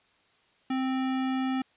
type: tone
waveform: square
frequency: 261.6 Hz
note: C4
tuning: in tune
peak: -27 dBFS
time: 0.7-1.62 s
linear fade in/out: 5 ms
effects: white hiss -65 dBFS RMS until 1.76 s + resampled to 8000 Hz